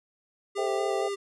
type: tone with vibrato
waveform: square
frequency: 398.4 Hz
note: G4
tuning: 28 cents sharp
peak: -30 dBFS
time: 0.55-1.16 s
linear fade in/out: 20 ms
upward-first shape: square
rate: 4.3 Hz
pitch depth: 14 cents each way
type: chord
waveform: sine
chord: A minor seventh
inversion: none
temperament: equal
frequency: 440 / 523.3 / 659.3 / 784 Hz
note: A4 / C5 / E5 / G5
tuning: 0 / 0 / 0 / 0 cents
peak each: -33 dBFS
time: 0.57-1.09 s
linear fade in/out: 20 ms
effects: resampled to 24000 Hz